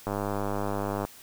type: click train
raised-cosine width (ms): 1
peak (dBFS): -16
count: 100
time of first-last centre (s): 0.07-1.05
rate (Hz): 101
effects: white hiss -50 dBFS RMS until 1.22 s